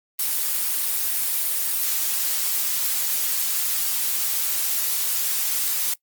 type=noise; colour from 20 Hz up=blue; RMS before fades=-23 dBFS; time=0.19-5.94 s; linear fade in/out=5 ms; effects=noise-tail reverb RT60 0.1 s tail -24 dB re dry + Opus 24 kbps